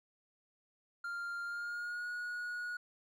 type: tone with pitch glide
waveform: triangle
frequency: 1396 to 1451.9 Hz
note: F6 to F#6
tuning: -1 to -33 cents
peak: -36 dBFS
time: 1.04-2.77 s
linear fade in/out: 5 ms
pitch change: +68 cents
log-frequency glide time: 1.44-2.08 s
effects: none